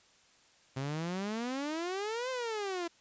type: exponential two-way sweep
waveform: sawtooth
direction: up then down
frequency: 130 to 525 to 333.6 Hz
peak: -30 dBFS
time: 0.76-2.88 s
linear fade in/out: 10 ms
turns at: 2.3 s
effects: white hiss -64 dBFS RMS until 3 s + resampled to 16000 Hz